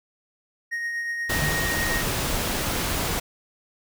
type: tone with tremolo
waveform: triangle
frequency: 1868 Hz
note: A#6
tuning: 3 cents sharp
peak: -23 dBFS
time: 0.71-2.03 s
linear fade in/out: 20 ms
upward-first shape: triangle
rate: 8.3 Hz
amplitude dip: 35%
type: noise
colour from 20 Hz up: pink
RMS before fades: -26 dBFS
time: 1.29-3.2 s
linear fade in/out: 10 ms
type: tone with exponential decay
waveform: sine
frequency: 149.9 Hz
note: D3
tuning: 36 cents sharp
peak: -22 dBFS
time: 1.42-1.86 s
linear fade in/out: 0 ms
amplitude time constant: 94 ms
effects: none